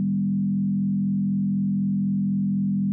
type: tone with frequency modulation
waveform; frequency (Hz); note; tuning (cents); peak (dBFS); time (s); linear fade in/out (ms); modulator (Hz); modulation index
sine; 196; G3; 0; -20; 0-2.92; 0; 44; 0.72
effects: none